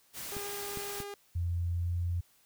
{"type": "noise", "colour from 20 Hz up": "white", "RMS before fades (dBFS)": -41, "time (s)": [0.13, 1.05], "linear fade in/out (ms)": 50}
{"type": "tone", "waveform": "sawtooth", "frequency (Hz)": 405, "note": "G#4", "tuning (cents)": -43, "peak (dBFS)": -36, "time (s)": [0.32, 1.14], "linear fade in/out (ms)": 0}
{"type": "clicks", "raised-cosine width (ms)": 3, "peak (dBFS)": -28, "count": 3, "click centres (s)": [0.367, 0.773, 1.003]}
{"type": "tone with pitch glide", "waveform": "sine", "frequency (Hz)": [86.4, 87.05], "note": ["F2", "F2"], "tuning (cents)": [-18, -5], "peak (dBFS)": -29, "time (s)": [1.35, 2.21], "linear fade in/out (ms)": 10, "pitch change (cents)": 13, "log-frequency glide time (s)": [1.78, 1.89]}
{"effects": ["white hiss -66 dBFS RMS until 2.45 s"]}